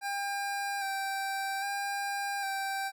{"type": "tone with vibrato", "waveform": "25% pulse", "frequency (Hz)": 791, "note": "G5", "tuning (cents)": 15, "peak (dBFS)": -28, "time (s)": [0.01, 2.92], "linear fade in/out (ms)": 50, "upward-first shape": "square", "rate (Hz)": 0.62, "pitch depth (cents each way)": 21, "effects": []}